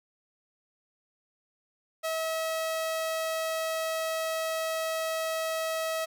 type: tone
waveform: sawtooth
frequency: 644 Hz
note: E5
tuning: 41 cents flat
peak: -25 dBFS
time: 2.03-6.06 s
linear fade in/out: 20 ms
effects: none